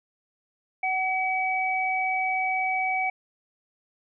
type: tone pair together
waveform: sine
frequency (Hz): 751.1 / 2279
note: F#5 / C#7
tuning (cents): +26 / +47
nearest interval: octave + perfect fifth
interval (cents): 1921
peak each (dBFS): -26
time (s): 0.83-3.1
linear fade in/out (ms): 5
effects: none